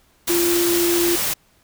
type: tone in noise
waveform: sine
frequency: 344.8 Hz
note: F4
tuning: 22 cents flat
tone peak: -17 dBFS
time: 0.29-1.16 s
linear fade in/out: 10 ms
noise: white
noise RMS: -22 dBFS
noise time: 0.27-1.34 s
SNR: +2 dB
effects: pink hiss -58 dBFS RMS until 1.63 s